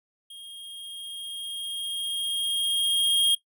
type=tone with level ramp; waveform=square; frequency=3243 Hz; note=G#7; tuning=42 cents flat; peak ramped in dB=-41 to -18 dBFS; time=0.3-3.35 s; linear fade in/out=5 ms; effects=noise-tail reverb RT60 0.1 s tail -17 dB re dry